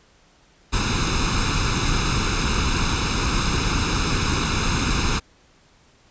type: noise with comb filter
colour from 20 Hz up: pink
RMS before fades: -21 dBFS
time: 0.72-5.2 s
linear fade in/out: 20 ms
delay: 0.78 ms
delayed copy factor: +0.75
effects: pink hiss -56 dBFS RMS until 6.1 s + resampled to 16000 Hz